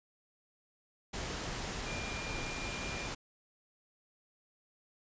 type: tone in noise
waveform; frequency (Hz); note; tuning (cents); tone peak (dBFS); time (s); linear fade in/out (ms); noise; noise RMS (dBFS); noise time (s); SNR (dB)
sine; 2400; D7; +37; -43; 1.86-3.08; 10; pink; -39; 1.13-3.15; -7
effects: resampled to 16000 Hz